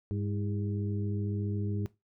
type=harmonic tone with a mistuned harmonic; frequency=101.6 Hz; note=G#2; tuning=38 cents flat; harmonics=1 / 2 / 3 / 4; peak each=-31 / -37 / -41 / -43 dBFS; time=0.11-1.86 s; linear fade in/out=0 ms; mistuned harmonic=3; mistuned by=+77 cents; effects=noise-tail reverb RT60 0.2 s tail -17 dB re dry